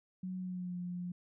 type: tone with pitch glide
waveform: sine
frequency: 184.8 to 177.68 Hz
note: F#3 to F3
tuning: -2 to +30 cents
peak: -37 dBFS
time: 0.23-1.12 s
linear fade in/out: 5 ms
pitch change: -68 cents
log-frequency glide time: 0.38-0.77 s
effects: none